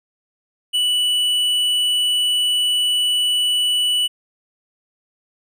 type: tone with tanh clipping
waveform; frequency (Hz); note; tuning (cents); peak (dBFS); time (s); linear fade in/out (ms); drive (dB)
sine; 2960; F#7; 0; -17; 0.73-4.08; 20; 9
effects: none